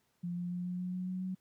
sine tone with pitch steps, 174.61 / 176.23 / 177.87 / 179.52 / 181.19 / 182.87 / 184.57 / 186.28 Hz, F3 / F3 / F3 / F3 / F#3 / F#3 / F#3 / F#3, 0 / +16 / +32 / +48 / -36 / -20 / -4 / +12 cents, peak -34 dBFS, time 0.23-1.35 s, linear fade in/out 10 ms, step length 140 ms, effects pink hiss -75 dBFS RMS until 1.4 s + high-pass 100 Hz 12 dB/octave

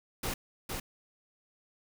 pink noise with echo, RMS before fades -34 dBFS, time 0.23-0.34 s, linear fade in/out 5 ms, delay 460 ms, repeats 1, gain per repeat -3 dB, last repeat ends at 0.8 s, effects none

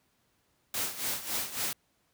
white noise with tremolo, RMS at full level -31 dBFS, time 0.74-1.73 s, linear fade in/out 2 ms, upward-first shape sine, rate 3.6 Hz, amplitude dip 75%, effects pink hiss -72 dBFS RMS until 2.13 s + high-pass 60 Hz 12 dB/octave

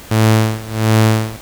sawtooth tone with tremolo, 110 Hz, A2, in tune, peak -4 dBFS, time 0.11-1.37 s, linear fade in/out 5 ms, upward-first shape sine, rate 1.4 Hz, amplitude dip 90%, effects pink hiss -36 dBFS RMS until 1.41 s

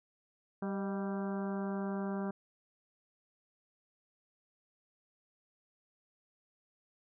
harmonic tone with a mistuned harmonic, 196 Hz, G3, in tune, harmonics 1 / 2 / 3 / 4 / 5 / 6 / 7 / 8, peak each -35 / -41 / -45 / -47 / -49 / -51 / -52 / -53 dBFS, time 0.62-2.31 s, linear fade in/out 5 ms, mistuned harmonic 3, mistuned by +58 cents, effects none

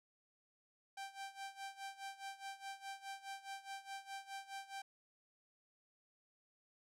sawtooth tone with tremolo, 784 Hz, G5, in tune, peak -40 dBFS, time 0.97-4.82 s, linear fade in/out 5 ms, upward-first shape sine, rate 4.8 Hz, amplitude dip 85%, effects low-pass 10000 Hz 12 dB/octave

